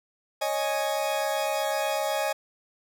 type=chord; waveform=40% pulse; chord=C# suspended second; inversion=none; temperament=equal; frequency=554.4 / 622.3 / 830.6 Hz; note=C#5 / D#5 / G#5; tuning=0 / 0 / 0 cents; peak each=-30 / -28 / -29 dBFS; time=0.41-2.33 s; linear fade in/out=10 ms; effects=none